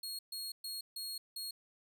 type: tone bursts at uneven times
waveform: sawtooth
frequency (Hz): 4297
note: C8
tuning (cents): +45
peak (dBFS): -37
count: 5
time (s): 0.03-0.19 / 0.32-0.52 / 0.64-0.81 / 0.96-1.18 / 1.36-1.51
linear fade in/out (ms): 5
effects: none